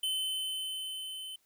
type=tone with level ramp; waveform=square; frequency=3054 Hz; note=G7; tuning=46 cents flat; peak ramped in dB=-30 to -41 dBFS; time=0.03-1.36 s; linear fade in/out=5 ms; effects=white hiss -72 dBFS RMS until 1.45 s